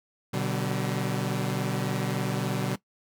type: chord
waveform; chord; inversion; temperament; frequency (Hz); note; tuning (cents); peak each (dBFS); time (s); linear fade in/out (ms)
sawtooth; G major; first; equal with one note detuned; 123.47 / 146.83 / 190.97; B2 / D3 / G3; 0 / 0 / -45; -27; 0.33-2.76; 10
effects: noise-tail reverb RT60 0.1 s tail -18 dB re dry